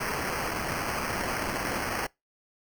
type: noise with sample-and-hold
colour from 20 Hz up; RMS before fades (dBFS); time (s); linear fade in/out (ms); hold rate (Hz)
white; -31; 0-2.07; 10; 3675
effects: noise-tail reverb RT60 0.2 s tail -24 dB re dry